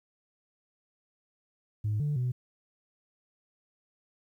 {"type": "tone with pitch steps", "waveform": "sine", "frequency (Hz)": [105.8, 147.4, 125], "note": ["G#2", "D3", "B2"], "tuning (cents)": [33, 7, 21], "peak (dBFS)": -25, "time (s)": [1.84, 2.32], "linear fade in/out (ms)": 10, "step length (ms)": 160, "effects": ["tanh soft clip ceiling -24 dBFS", "11-bit"]}